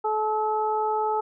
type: harmonic tone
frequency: 431 Hz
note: A4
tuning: 36 cents flat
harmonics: 1 / 2 / 3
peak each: -27 / -24 / -32 dBFS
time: 0.04-1.21 s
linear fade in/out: 10 ms
effects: none